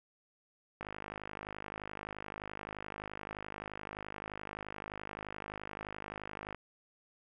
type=click train; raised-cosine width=0.5 ms; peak=-26 dBFS; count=297; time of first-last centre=0.81-6.546 s; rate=51.6 Hz; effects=none